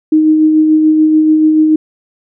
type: tone with tremolo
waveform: sine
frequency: 311.1 Hz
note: D#4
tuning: in tune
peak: -4 dBFS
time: 0.12-1.76 s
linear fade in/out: 5 ms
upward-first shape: sine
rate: 6.9 Hz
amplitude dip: 30%
effects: none

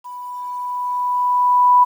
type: tone with level ramp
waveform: sine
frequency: 987.8 Hz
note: B5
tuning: in tune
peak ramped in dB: -30 to -7 dBFS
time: 0.04-1.85 s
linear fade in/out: 20 ms
effects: 8-bit

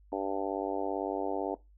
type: harmonic tone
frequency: 97.9 Hz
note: G2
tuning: 2 cents flat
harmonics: 3 / 4 / 5 / 6 / 7 / 8 / 9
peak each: -36 / -37 / -38 / -39 / -39 / -40 / -41 dBFS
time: 0.12-1.55 s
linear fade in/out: 5 ms
effects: noise-tail reverb RT60 0.2 s tail -18 dB re dry + added 50 Hz sine -56 dBFS peak until 1.77 s

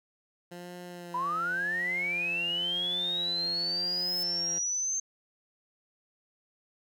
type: tone with vibrato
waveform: 15% pulse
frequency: 174.61 Hz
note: F3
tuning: in tune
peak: -35 dBFS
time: 0.51-4.59 s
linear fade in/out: 10 ms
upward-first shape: sine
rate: 0.92 Hz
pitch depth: 30 cents each way
type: linear sweep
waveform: sine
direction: up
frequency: 964 to 6350 Hz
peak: -28 dBFS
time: 1.14-5 s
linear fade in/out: 5 ms
type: noise with exponential growth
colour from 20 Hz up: violet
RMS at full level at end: -41 dBFS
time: 3.58-4.23 s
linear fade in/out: 0 ms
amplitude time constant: 140 ms
effects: none

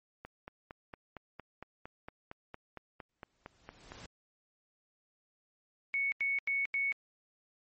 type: click train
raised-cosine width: 0.5 ms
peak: -29 dBFS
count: 17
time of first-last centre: 0.25-3.92 s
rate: 4.36 Hz
type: noise with exponential growth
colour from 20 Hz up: pink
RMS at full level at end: -48 dBFS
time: 3.09-4.06 s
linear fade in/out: 2 ms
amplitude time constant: 210 ms
type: tone bursts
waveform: sine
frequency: 2217 Hz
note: C#7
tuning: in tune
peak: -29 dBFS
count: 4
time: 5.94-6.921 s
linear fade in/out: 0 ms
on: 180 ms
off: 87 ms
effects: MP3 32 kbps

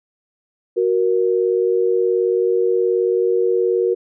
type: tone pair together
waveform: sine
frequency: 370 / 468.7 Hz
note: F#4 / A#4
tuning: 0 / +9 cents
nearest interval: major third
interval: 409 cents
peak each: -17 dBFS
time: 0.76-3.95 s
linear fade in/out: 20 ms
effects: none

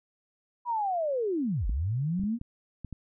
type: linear two-way sweep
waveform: sine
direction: down then up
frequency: 987.8 to 41.89 to 243 Hz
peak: -26 dBFS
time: 0.65-2.39 s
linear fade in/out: 50 ms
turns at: 1.67 s
type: clicks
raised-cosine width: 5 ms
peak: -26 dBFS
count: 6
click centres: 1.695 / 2.196 / 2.237 / 2.414 / 2.847 / 2.927 s
effects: none

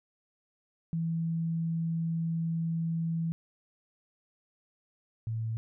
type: tone pair in turn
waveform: sine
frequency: 164.81 / 112.27 Hz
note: E3 / A2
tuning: 0 / +35 cents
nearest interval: perfect fifth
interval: 665 cents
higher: first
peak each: -28 / -30 dBFS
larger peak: first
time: 0.93-3.32 / 5.27-5.57 s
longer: first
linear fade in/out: 0 ms
effects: none

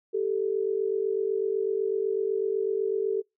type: tone pair together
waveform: sine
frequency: 392 / 440 Hz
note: G4 / A4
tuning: 0 / 0 cents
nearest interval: major second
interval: 200 cents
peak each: -27 dBFS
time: 0.13-3.22 s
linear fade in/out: 20 ms
effects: noise-tail reverb RT60 0.2 s tail -25 dB re dry

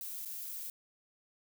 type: noise with dropouts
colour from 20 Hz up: violet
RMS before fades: -42 dBFS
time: 0.01-0.7 s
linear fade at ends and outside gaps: 1 ms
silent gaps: 0.25-0.257 s
effects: none

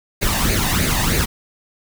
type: noise with flanger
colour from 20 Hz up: pink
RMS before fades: -18 dBFS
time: 0.21-1.26 s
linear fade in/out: 20 ms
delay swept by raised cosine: 0.45 to 1.12 ms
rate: 3.2 Hz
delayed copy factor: +0.65
effects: none

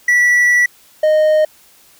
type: tone pair in turn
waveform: triangle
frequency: 1952 / 617.7 Hz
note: B6 / D#5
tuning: -21 / -13 cents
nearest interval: octave + minor sixth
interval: 1992 cents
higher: first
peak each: -7 dBFS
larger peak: neither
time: 0.08-0.66 / 1.03-1.45 s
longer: first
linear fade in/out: 5 ms
effects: white hiss -48 dBFS RMS until 1.99 s

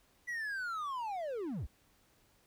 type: linear sweep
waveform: triangle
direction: down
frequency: 1975.5 to 38.89 Hz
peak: -34 dBFS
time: 0.27-1.67 s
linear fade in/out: 20 ms
effects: pink hiss -69 dBFS RMS until 2.46 s

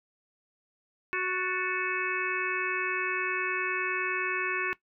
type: harmonic tone with a mistuned harmonic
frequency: 370 Hz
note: F#4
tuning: in tune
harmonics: 1 / 3 / 4 / 5 / 6 / 7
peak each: -35 / -35 / -35 / -35 / -35 / -35 dBFS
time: 1.13-4.73 s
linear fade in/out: 0 ms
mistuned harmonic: 5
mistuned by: -76 cents
effects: noise-tail reverb RT60 0.1 s tail -18 dB re dry

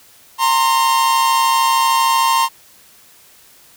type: tone pair together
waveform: 45% pulse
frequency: 920.9 / 1054 Hz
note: A#5 / C6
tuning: -21 / +12 cents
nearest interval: major second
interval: 233 cents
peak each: -15 dBFS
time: 0.38-2.49 s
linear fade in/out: 50 ms
effects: white hiss -47 dBFS RMS until 3.76 s

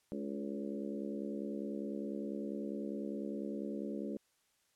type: harmonic tone with a mistuned harmonic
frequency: 70 Hz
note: C#2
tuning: 18 cents sharp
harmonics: 3 / 4 / 5 / 6 / 7 / 8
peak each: -41 / -43 / -45 / -47 / -48 / -49 dBFS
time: 0.12-4.17 s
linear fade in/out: 0 ms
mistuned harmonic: 5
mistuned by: -27 cents
effects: white hiss -75 dBFS RMS until 4.75 s + low-pass 11000 Hz 12 dB/octave

